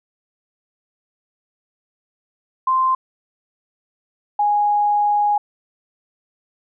sine tone pair in turn, 1043 / 827.8 Hz, C6 / G#5, -6 / -6 cents, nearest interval major third, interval 400 cents, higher first, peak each -14 dBFS, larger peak neither, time 2.67-2.95 / 4.39-5.38 s, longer second, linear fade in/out 5 ms, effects none

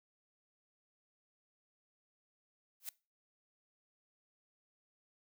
blue noise with exponential growth, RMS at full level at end -37 dBFS, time 2.8-2.89 s, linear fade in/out 2 ms, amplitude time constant 19 ms, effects noise-tail reverb RT60 0.3 s tail -22 dB re dry

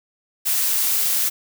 blue noise, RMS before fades -20 dBFS, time 0.45-1.3 s, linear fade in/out 20 ms, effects none

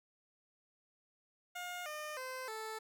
15% pulse tone with pitch steps, 713 / 606.5 / 516 / 438.9 Hz, F5 / D#5 / C5 / A4, +36 / -44 / -24 / -4 cents, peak -35 dBFS, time 1.55-2.79 s, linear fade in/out 10 ms, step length 310 ms, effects none

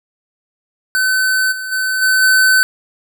square tone with level steps, 1521 Hz, F#6, 47 cents sharp, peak -13 / -23 / -16 / -11 / -9 dBFS, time 0.95-2.63 s, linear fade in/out 0 ms, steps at 1.51 / 1.71 / 2.01 / 2.21 s, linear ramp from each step 20 ms, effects none

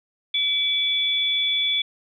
sine tone pair together, 2297 / 3442 Hz, D7 / A7, -39 / -39 cents, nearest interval perfect fifth, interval 700 cents, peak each -27 / -20 dBFS, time 0.34-1.82 s, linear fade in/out 5 ms, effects none

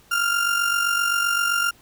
35% pulse tone with amplitude modulation, 1396.9 Hz, F6, in tune, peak -15 dBFS, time 0.11-1.71 s, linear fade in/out 10 ms, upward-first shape sine, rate 47.7 Hz, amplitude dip 55%, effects pink hiss -54 dBFS RMS until 1.81 s

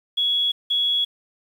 sine tone pair in turn, 3355 / 3355 Hz, G#7 / G#7, +17 / +17 cents, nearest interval unison, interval 0 cents, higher neither, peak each -18 dBFS, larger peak neither, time 0.17-0.52 / 0.7-1.05 s, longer neither, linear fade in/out 10 ms, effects 8-bit

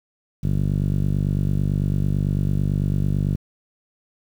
5% pulse tone with low-pass filter, 49 Hz, G1, in tune, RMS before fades -21 dBFS, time 0.43-3.36 s, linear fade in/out 10 ms, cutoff 150 Hz, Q 1.8, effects 8-bit

